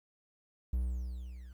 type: tone with level ramp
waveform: triangle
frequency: 61.74 Hz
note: B1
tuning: in tune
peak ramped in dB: -26 to -45 dBFS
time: 0.73-1.53 s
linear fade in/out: 5 ms
effects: 11-bit